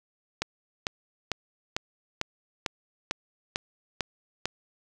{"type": "click train", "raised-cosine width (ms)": 0.2, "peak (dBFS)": -10, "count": 10, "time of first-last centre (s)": [0.42, 4.456], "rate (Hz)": 2.23, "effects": []}